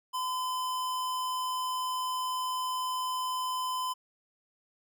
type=tone; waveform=square; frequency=1018 Hz; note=C6; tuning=48 cents flat; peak=-31 dBFS; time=0.13-3.94 s; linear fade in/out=20 ms; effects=none